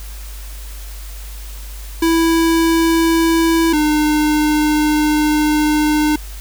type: tone pair in turn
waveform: square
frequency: 329.6 / 302.4 Hz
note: E4 / D#4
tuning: 0 / -49 cents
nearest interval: minor second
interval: 149 cents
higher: first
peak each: -12 / -13 dBFS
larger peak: first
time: 2.02-3.73 / 3.73-6.16 s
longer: second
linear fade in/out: 5 ms
effects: added 50 Hz sine -28 dBFS peak until 6.4 s + white hiss -38 dBFS RMS until 6.4 s